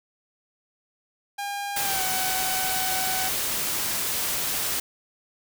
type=tone with pitch glide; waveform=sawtooth; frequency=807 to 753 Hz; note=G#5 to F#5; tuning=-50 to +30 cents; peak=-25 dBFS; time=1.38-3.29 s; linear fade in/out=10 ms; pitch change=-120 cents; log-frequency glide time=1.82-2.03 s
type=noise; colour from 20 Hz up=white; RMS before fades=-27 dBFS; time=1.76-4.8 s; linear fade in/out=5 ms
effects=none